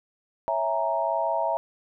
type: chord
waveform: sine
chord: A# half-diminished seventh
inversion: first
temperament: equal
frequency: 554.4 / 659.3 / 830.6 / 932.3 Hz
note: C#5 / E5 / G#5 / A#5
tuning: 0 / 0 / 0 / 0 cents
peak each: -32 / -26 / -32 / -27 dBFS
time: 0.48-1.57 s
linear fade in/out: 0 ms
effects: none